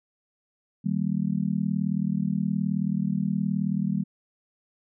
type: chord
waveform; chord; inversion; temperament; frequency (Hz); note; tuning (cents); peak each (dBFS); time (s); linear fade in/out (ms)
sine; Eb major; none; just; 155.56 / 194.45 / 233.3; Eb3 / G3 / Bb3; 0 / -14 / +2; -29 / -25 / -31; 0.84-4.04; 20
effects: none